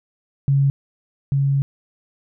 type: tone pair in turn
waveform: sine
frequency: 138.59 / 138.59 Hz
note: C#3 / C#3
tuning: 0 / 0 cents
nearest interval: unison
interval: 0 cents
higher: neither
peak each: -13 / -15 dBFS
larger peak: first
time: 0.48-0.7 / 1.32-1.62 s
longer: second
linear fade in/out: 0 ms
effects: none